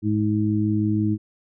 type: harmonic tone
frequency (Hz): 106.1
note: G#2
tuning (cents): +38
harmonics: 1 / 2 / 3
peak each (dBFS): -23 / -23 / -23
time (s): 0.02-1.18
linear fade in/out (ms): 50
effects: none